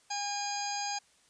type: harmonic tone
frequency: 814 Hz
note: G#5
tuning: 35 cents flat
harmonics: 1 / 2 / 3 / 4 / 5 / 6 / 8 / 9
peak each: -35 / -45 / -44 / -48 / -47 / -39 / -40 / -49 dBFS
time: 0.1-0.99 s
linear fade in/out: 10 ms
effects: white hiss -65 dBFS RMS until 1.29 s + resampled to 22050 Hz